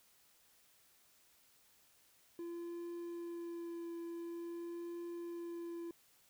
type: tone with vibrato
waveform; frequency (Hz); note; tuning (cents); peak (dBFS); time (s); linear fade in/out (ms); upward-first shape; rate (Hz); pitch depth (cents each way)
triangle; 340.9; F4; -42; -40; 2.39-5.91; 2; triangle; 0.47; 16
effects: white hiss -69 dBFS RMS until 6.29 s